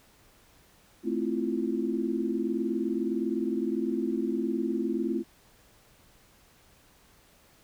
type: chord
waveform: sine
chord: F major seventh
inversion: first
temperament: equal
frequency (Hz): 220 / 261.6 / 329.6 / 349.2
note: A3 / C4 / E4 / F4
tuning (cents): 0 / 0 / 0 / 0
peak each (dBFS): -32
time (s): 1.03-5.24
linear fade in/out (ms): 50
effects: pink hiss -60 dBFS RMS until 7.63 s